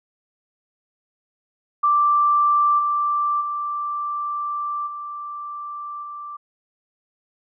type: tone with level steps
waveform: sine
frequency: 1174.7 Hz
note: D6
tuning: in tune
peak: -14 / -18 / -23 / -29 / -31 dBFS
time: 1.83-6.37 s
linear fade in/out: 10 ms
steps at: 2.78 / 3.4 / 4.86 / 6.02 s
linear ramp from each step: 20 ms
effects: none